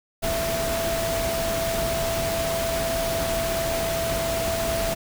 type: tone in noise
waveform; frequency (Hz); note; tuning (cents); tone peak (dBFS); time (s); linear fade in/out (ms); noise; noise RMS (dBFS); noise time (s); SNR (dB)
sine; 665; E5; +15; -25; 0.22-4.95; 20; pink; -28; 0.22-4.95; 0
effects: none